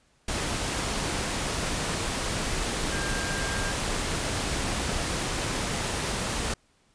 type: tone in noise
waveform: sine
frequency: 1600 Hz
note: G6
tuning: 35 cents sharp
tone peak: -34 dBFS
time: 2.92-3.72 s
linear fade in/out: 5 ms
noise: pink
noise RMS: -29 dBFS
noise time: 0.28-6.54 s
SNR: -8 dB
effects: pink hiss -65 dBFS RMS until 6.94 s + resampled to 22050 Hz